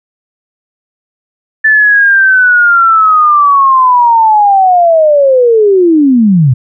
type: linear sweep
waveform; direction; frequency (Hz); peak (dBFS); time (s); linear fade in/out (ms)
sine; down; 1760 to 117.7; -3; 1.64-6.54; 10
effects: none